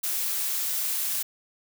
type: noise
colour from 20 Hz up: blue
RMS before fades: -28 dBFS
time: 0.03-1.23 s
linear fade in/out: 10 ms
effects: none